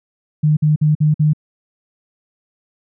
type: tone bursts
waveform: sine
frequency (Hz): 152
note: D#3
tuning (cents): -40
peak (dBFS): -10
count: 5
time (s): 0.43-1.334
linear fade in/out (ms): 10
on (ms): 140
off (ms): 51
effects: none